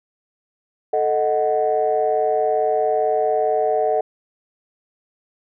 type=chord; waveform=sine; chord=D# diminished; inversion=second; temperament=equal; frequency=440 / 622.3 / 740 Hz; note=A4 / D#5 / F#5; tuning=0 / 0 / 0 cents; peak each=-20 dBFS; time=0.93-4.01 s; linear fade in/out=5 ms; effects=tanh soft clip ceiling -8 dBFS